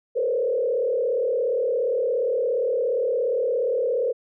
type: tone with frequency modulation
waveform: sine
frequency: 493.9 Hz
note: B4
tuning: in tune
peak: -20 dBFS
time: 0.15-4.13 s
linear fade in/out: 20 ms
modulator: 37.2 Hz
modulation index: 1.3
effects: none